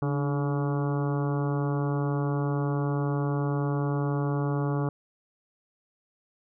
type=harmonic tone with a mistuned harmonic; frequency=142 Hz; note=C#3; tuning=42 cents sharp; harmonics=1 / 2 / 3 / 4 / 5 / 6 / 7 / 8 / 9 / 10; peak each=-26 / -32 / -34 / -39 / -41 / -40 / -45 / -40 / -47 / -46 dBFS; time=0.02-4.89 s; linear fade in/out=2 ms; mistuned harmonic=2; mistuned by=+57 cents; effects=none